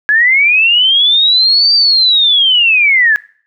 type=linear two-way sweep; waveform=sine; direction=up then down; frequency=1663 to 4699 to 1663 Hz; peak=-6 dBFS; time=0.09-3.16 s; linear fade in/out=0 ms; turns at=1.74 s; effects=noise-tail reverb RT60 0.5 s tail -22 dB re dry